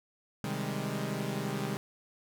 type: chord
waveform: sawtooth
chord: Ab major seventh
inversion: first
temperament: equal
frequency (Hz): 130.81 / 155.56 / 196 / 207.7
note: C3 / Eb3 / G3 / Ab3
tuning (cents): 0 / 0 / 0 / 0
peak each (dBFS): -34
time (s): 0.44-1.77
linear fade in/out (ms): 0
effects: none